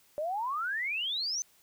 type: exponential sweep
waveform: sine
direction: up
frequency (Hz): 578 to 6272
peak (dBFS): -30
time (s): 0.18-1.42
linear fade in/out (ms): 0
effects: white hiss -64 dBFS RMS until 1.62 s